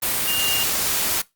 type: tone in noise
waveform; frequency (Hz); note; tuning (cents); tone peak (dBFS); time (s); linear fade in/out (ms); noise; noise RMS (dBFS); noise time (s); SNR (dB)
sine; 2821; F7; +17; -22; 0.27-0.64; 10; white; -22; 0.02-1.22; -3
effects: noise-tail reverb RT60 0.2 s tail -21 dB re dry + Opus 32 kbps